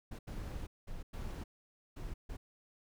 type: noise bursts at uneven times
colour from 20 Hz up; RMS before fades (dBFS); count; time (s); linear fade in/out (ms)
brown; -42; 6; 0.11-0.19 / 0.27-0.67 / 0.87-1.03 / 1.13-1.44 / 1.96-2.14 / 2.29-2.37; 10
effects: none